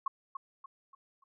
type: tone with echo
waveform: sine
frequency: 1090 Hz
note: C#6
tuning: 29 cents flat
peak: -28 dBFS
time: 0.06-0.08 s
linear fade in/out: 5 ms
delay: 290 ms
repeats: 4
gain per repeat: -8 dB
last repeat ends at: 1.24 s
effects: none